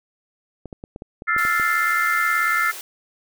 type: clicks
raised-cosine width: 2 ms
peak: -21 dBFS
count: 9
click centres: 0.657 / 0.728 / 0.839 / 0.961 / 1.021 / 1.221 / 1.364 / 1.451 / 1.598 s
type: chord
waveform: sine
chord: F major seventh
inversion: third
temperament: equal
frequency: 1318.5 / 1396.9 / 1760 / 2093 Hz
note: E6 / F6 / A6 / C7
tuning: 0 / 0 / 0 / 0 cents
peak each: -23 dBFS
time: 1.27-2.72 s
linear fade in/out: 20 ms
type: high-pass noise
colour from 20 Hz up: white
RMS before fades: -35 dBFS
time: 1.38-2.81 s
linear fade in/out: 0 ms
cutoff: 320 Hz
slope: 96 dB/octave
effects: none